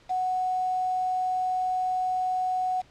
sine tone with quantisation, 740 Hz, F#5, in tune, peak -24 dBFS, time 0.09-2.82 s, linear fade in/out 20 ms, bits 7, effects pink hiss -57 dBFS RMS until 2.9 s + low-pass 5000 Hz 12 dB/octave

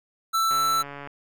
square tone, 1329 Hz, E6, 14 cents sharp, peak -21 dBFS, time 0.33-0.83 s, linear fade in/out 20 ms
click train, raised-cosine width 0.5 ms, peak -23 dBFS, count 81, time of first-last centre 0.51-1.073 s, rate 142 Hz
effects none

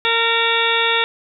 harmonic tone with a mistuned harmonic, 460 Hz, A#4, 23 cents flat, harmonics 1 / 2 / 3 / 4 / 5 / 6 / 7 / 8, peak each -23 / -23 / -23 / -23 / -23 / -23 / -23 / -23 dBFS, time 0.05-1.04 s, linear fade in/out 0 ms, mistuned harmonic 7, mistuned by +91 cents, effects none

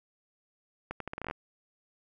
accelerating click train, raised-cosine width 0.5 ms, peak -21 dBFS, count 11, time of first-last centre 0.91-1.311 s, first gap 93 ms, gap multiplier 0.79, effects none

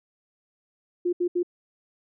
sine tone bursts, 353.1 Hz, F4, 19 cents sharp, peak -21 dBFS, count 3, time 1.05-1.431 s, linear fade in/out 10 ms, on 79 ms, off 72 ms, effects none

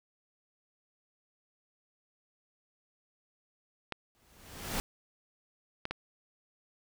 clicks, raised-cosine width 0.3 ms, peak -19 dBFS, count 3, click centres 3.923 / 5.854 / 5.91 s
pink noise with exponential growth, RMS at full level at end -32 dBFS, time 4.15-4.8 s, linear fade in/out 0 ms, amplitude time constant 140 ms
effects none

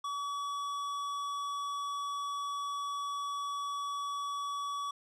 triangle tone with tanh clipping, 1138 Hz, C#6, 45 cents sharp, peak -36 dBFS, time 0.04-4.91 s, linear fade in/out 5 ms, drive 17 dB, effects none

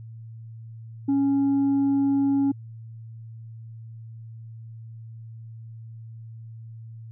sine tone, 277.2 Hz, C#4, in tune, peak -16 dBFS, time 1.08-2.52 s, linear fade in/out 10 ms, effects tanh soft clip ceiling -18 dBFS + added 113 Hz sine -38 dBFS peak until 7.11 s

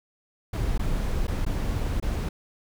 brown noise with dropouts, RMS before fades -26 dBFS, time 0.53-2.29 s, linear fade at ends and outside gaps 5 ms, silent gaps 0.779-0.793 / 1.27-1.279 / 1.451-1.463 / 2.001-2.024 s, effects none

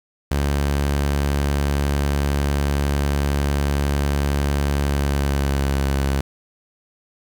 sawtooth tone with pitch glide, 71 to 68.7 Hz, C#2 to C#2, +42 to -15 cents, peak -14 dBFS, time 0.31-6.21 s, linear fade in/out 5 ms, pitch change -57 cents, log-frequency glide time 4.8-5.84 s, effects 7-bit

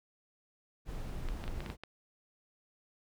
brown noise, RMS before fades -39 dBFS, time 0.85-1.77 s, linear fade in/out 50 ms
clicks, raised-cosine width 0.3 ms, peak -27 dBFS, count 7, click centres 1.287 / 1.44 / 1.479 / 1.605 / 1.662 / 1.701 / 1.836 s
effects none

